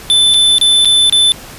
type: tone with dropouts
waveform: square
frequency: 3520 Hz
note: A7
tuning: in tune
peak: -7 dBFS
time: 0.1-1.32 s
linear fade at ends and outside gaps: 0 ms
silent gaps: 0.339-0.343 / 0.583-0.613 / 0.848-0.855 / 1.097-1.125 s
effects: pink hiss -32 dBFS RMS until 1.58 s + resampled to 32000 Hz